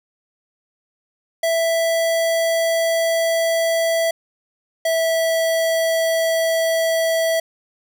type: tone pair in turn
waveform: square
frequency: 660 / 654.7 Hz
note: E5 / E5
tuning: +2 / -12 cents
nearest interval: unison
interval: 14 cents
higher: first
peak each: -17 dBFS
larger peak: neither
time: 1.43-4.11 / 4.85-7.4 s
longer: first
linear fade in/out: 5 ms
effects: none